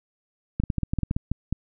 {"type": "clicks", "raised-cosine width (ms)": 5, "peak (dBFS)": -12, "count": 12, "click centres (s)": [0.6, 0.637, 0.702, 0.783, 0.833, 0.935, 0.987, 1.033, 1.111, 1.165, 1.316, 1.526], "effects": []}